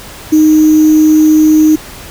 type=tone with sample-and-hold; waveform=sine; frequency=310 Hz; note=D#4; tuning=6 cents flat; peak=-3 dBFS; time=0.32-1.76 s; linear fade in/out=10 ms; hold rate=6300 Hz; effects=pink hiss -30 dBFS RMS until 2.1 s